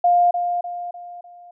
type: tone with echo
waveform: sine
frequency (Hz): 704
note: F5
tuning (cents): +14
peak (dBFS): -12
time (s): 0.04-0.31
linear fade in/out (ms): 5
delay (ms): 300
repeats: 4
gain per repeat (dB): -7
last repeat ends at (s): 1.51
effects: none